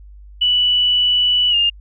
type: tone with pitch glide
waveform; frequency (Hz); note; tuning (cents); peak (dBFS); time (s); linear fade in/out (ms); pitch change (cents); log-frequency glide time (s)
sine; 2960 to 2817; F#7 to F7; 0 to +14; -12; 0.41-1.7; 10; -86; 1.5-1.55
effects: added 50 Hz sine -37 dBFS peak until 1.8 s